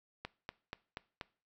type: click train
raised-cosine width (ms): 0.3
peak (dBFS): -24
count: 5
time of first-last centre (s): 0.25-1.212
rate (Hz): 4.16
effects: noise-tail reverb RT60 0.4 s tail -21 dB re dry